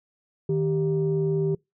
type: tone pair together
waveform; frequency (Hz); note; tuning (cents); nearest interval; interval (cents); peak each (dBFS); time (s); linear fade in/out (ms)
sine; 155.57 / 392; D#3 / G4; 0 / 0; octave + major third; 1600; -23; 0.49-1.55; 5
effects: noise-tail reverb RT60 0.2 s tail -26 dB re dry + tanh soft clip ceiling -15 dBFS